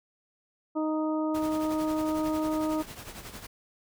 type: harmonic tone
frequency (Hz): 311.1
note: D#4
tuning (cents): 0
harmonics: 1 / 2 / 3 / 4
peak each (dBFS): -27 / -33 / -37 / -39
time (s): 0.75-2.83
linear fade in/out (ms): 20
type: noise with tremolo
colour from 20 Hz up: pink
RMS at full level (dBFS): -40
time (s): 1.34-3.47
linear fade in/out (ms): 10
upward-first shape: triangle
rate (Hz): 11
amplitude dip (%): 70
effects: none